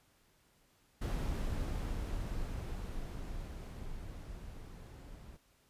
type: noise with level ramp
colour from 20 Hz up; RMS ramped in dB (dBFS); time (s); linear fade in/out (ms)
brown; -34 to -50; 1.01-5.37; 10
effects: pink hiss -70 dBFS RMS until 5.69 s + resampled to 32000 Hz